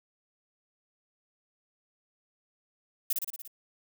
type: noise with echo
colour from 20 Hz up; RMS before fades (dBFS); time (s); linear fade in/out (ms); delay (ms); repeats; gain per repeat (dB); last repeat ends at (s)
violet; -27; 3.1-3.13; 5; 58; 6; -3; 3.478
effects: none